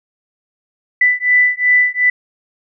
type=beating tone pair; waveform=sine; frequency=1986 / 1988.7 Hz; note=B6 / B6; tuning=+9 / +12 cents; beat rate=2.7 Hz; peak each=-13 dBFS; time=1.01-2.1 s; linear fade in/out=5 ms; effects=none